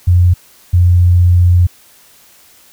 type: tone pair in turn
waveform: sine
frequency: 88.8 / 88.49 Hz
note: F2 / F2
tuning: +29 / +23 cents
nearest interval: unison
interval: 6 cents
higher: first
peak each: -5 dBFS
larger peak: neither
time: 0.07-0.34 / 0.73-1.67 s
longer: second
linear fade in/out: 10 ms
effects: white hiss -45 dBFS RMS until 2.72 s